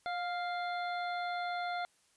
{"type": "harmonic tone with a mistuned harmonic", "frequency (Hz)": 698.5, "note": "F5", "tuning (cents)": 0, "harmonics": [1, 2, 3, 5, 6], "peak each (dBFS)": [-35, -41, -45, -49, -51], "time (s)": [0.06, 1.85], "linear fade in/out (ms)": 0, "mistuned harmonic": 1, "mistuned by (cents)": 26, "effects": ["white hiss -70 dBFS RMS until 2.16 s", "resampled to 24000 Hz"]}